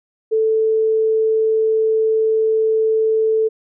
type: tone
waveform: sine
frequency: 440.6 Hz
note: A4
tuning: 2 cents sharp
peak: -13 dBFS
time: 0.31-3.49 s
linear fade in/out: 20 ms
effects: none